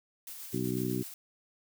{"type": "noise with tremolo", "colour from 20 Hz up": "blue", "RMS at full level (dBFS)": -43, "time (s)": [0.27, 1.14], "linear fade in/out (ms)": 2, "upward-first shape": "square", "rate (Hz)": 8, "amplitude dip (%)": 30}
{"type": "harmonic tone", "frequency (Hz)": 62.4, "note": "B1", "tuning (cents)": 19, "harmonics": [2, 3, 4, 5, 6], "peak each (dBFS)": [-36, -36, -36, -36, -36], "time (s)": [0.53, 1.03], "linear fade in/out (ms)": 10}
{"effects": []}